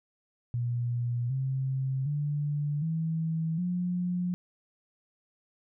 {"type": "tone with pitch steps", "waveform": "sine", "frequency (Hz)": [120.5, 132.93, 146.65, 161.78, 178.47], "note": ["B2", "C3", "D3", "E3", "F3"], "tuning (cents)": [-42, 28, -2, -32, 38], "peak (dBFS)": -27, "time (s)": [0.54, 4.34], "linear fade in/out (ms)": 0, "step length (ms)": 760, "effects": []}